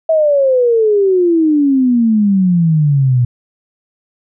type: exponential sweep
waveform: sine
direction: down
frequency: 653 to 120 Hz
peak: -8 dBFS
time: 0.09-3.25 s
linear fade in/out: 5 ms
effects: none